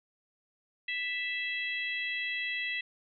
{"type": "harmonic tone", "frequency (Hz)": 659.3, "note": "E5", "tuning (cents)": 0, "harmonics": [3, 4, 5, 6], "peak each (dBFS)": [-34, -36, -40, -46], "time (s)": [0.88, 2.81], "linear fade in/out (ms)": 5, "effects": []}